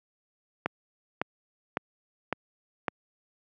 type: click train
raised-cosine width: 0.5 ms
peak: -11 dBFS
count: 5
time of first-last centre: 0.66-2.882 s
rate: 1.8 Hz
effects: high-pass 150 Hz 12 dB/octave